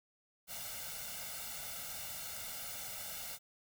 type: noise with comb filter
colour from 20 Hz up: white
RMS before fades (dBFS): -44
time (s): 0.47-3.39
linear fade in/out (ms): 50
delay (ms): 1.4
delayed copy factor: +0.85
effects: none